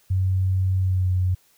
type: tone with pitch glide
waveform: sine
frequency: 94 to 91.75 Hz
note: F#2 to F#2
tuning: +28 to -14 cents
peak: -18 dBFS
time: 0.1-1.35 s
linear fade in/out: 10 ms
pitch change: -42 cents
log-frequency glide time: 0.79-1.1 s
effects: white hiss -60 dBFS RMS until 1.57 s